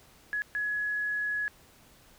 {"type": "tone bursts at uneven times", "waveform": "sine", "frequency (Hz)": 1686, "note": "G#6", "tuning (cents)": 26, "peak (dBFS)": -28, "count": 2, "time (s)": [[0.33, 0.42], [0.55, 1.48]], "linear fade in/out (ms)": 0, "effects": ["pink hiss -58 dBFS RMS until 2.18 s"]}